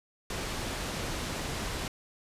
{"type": "low-pass noise", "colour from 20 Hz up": "pink", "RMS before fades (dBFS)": -35, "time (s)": [0.3, 1.88], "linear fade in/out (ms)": 2, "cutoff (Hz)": 8300, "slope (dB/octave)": 12, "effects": ["resampled to 32000 Hz"]}